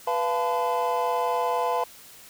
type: tone cluster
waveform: triangle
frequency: 493.7 / 688 / 869 / 1013 Hz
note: B4 / F5 / A5 / B5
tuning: -1 / -26 / -22 / +44 cents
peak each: -26 dBFS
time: 0.07-1.84 s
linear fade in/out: 5 ms
effects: tanh soft clip ceiling -11 dBFS + white hiss -48 dBFS RMS until 2.29 s